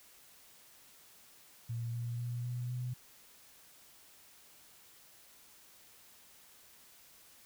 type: tone with pitch steps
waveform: sine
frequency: 116.9 / 118.74 / 120.6 / 122.5 / 124.42 Hz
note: A#2 / A#2 / B2 / B2 / B2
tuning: +5 / +32 / -41 / -14 / +13 cents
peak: -35 dBFS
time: 1.69-2.94 s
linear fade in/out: 10 ms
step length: 250 ms
effects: white hiss -60 dBFS RMS until 7.45 s